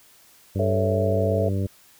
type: harmonic tone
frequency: 97.5 Hz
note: G2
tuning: 9 cents flat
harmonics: 1 / 2 / 3 / 4 / 5 / 6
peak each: -23 / -29 / -33 / -35 / -37 / -39 dBFS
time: 0.55-1.67 s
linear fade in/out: 10 ms
type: chord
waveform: sine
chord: A major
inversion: none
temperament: just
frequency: 440 / 550 / 660 Hz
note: A4 / C#5 / E5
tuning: 0 / -14 / +2 cents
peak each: -26 dBFS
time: 0.59-1.49 s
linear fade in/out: 5 ms
effects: white hiss -54 dBFS RMS until 1.99 s